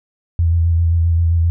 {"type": "tone with vibrato", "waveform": "sine", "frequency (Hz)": 83.8, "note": "E2", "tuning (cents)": 29, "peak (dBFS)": -11, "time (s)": [0.39, 1.5], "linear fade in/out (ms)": 0, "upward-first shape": "square", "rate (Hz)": 7.6, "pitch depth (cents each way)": 24, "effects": []}